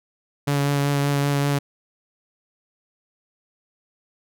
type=tone with vibrato; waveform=sawtooth; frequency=142.1 Hz; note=C#3; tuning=43 cents sharp; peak=-15 dBFS; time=0.47-1.59 s; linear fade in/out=10 ms; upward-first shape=sine; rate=5.2 Hz; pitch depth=14 cents each way; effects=none